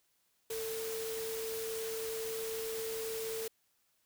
sine tone in noise, 447.1 Hz, A4, 28 cents sharp, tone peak -37 dBFS, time 0.5-3.48 s, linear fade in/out 5 ms, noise white, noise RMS -43 dBFS, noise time 0.5-3.48 s, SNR +3 dB, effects white hiss -75 dBFS RMS until 4.05 s

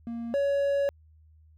triangle tone pair in turn, 233.1 / 561.2 Hz, A#3 / C#5, 0 / +21 cents, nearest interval octave + minor third, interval 1521 cents, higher second, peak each -30 / -21 dBFS, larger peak second, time 0.07-0.34 / 0.34-0.89 s, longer second, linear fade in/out 0 ms, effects added 78 Hz sine -54 dBFS peak until 1.57 s

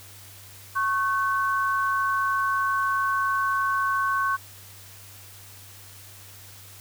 sine tone pair together, 1100 / 1523.1 Hz, C#6 / F#6, -14 / +50 cents, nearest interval tritone, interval 564 cents, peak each -23 / -26 dBFS, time 0.75-4.37 s, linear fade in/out 20 ms, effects added 98 Hz sine -49 dBFS peak until 6.8 s + white hiss -47 dBFS RMS until 6.8 s

